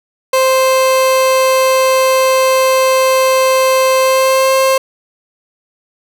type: tone with pitch glide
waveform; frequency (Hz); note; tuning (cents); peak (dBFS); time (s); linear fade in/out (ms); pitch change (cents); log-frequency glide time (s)
30% pulse; 523.3 to 530; C5 to C5; 0 to +22; -6; 0.33-4.78; 5; +22; 4-4.54
effects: none